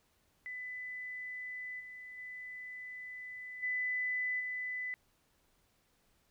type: tone with level steps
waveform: sine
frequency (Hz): 2000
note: B6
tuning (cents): +21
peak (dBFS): -40 / -46 / -43 / -32 / -36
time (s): 0.46-4.94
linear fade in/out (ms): 0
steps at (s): 1.79 / 2.17 / 3.62 / 4.39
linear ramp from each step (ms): 20
effects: pink hiss -73 dBFS RMS until 6.3 s